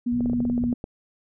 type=tone with vibrato; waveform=sine; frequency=241.3 Hz; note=B3; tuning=40 cents flat; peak=-21 dBFS; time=0.06-0.74 s; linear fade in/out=10 ms; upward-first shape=square; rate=11 Hz; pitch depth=10 cents each way
type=low-pass noise; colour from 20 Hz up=white; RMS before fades=-36 dBFS; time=0.12-0.72 s; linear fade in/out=0 ms; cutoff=190 Hz; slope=96 dB/octave
type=clicks; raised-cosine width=2 ms; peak=-19 dBFS; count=11; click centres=0.207 / 0.259 / 0.298 / 0.333 / 0.404 / 0.452 / 0.499 / 0.579 / 0.639 / 0.728 / 0.841 s
effects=none